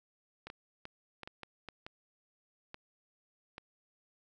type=clicks; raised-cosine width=0.3 ms; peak=-28 dBFS; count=10; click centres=0.47 / 0.501 / 0.854 / 1.233 / 1.275 / 1.433 / 1.687 / 1.865 / 2.744 / 3.581 s; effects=none